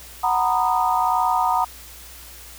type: chord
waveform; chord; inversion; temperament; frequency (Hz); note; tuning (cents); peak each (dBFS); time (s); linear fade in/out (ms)
sine; B major seventh; second; just; 740.8 / 926 / 987.8 / 1234.7; F#5 / A#5 / B5 / D#6; +2 / -12 / 0 / -14; -22 / -21 / -24 / -24; 0.23-1.65; 10
effects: added 60 Hz sine -45 dBFS peak until 2.58 s + white hiss -42 dBFS RMS until 2.58 s